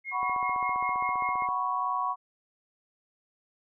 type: tone with tremolo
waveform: sine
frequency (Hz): 2149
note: C7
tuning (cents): +46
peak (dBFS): -32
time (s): 0.04-1.48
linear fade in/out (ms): 50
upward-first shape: sine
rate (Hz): 5.1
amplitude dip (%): 70
type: chord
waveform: sine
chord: F# suspended fourth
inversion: none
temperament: just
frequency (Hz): 740 / 986.7 / 1110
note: F#5 / B5 / C#6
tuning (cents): 0 / -2 / +2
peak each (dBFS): -34 / -31 / -29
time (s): 0.11-2.16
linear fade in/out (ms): 50
type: click train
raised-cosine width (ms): 1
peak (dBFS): -29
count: 20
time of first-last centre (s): 0.23-1.488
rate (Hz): 15.1
effects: none